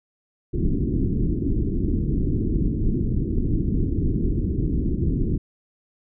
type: low-pass noise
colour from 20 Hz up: pink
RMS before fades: -22 dBFS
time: 0.53-5.38 s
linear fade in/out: 10 ms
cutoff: 370 Hz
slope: 48 dB/octave
effects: none